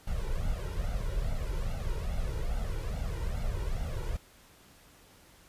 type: noise with flanger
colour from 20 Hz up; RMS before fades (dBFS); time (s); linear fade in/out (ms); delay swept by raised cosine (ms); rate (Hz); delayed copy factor
brown; -32; 0.07-4.17; 5; 1.4 to 2.12; 2.4; +0.9
effects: pink hiss -58 dBFS RMS until 5.48 s + resampled to 32000 Hz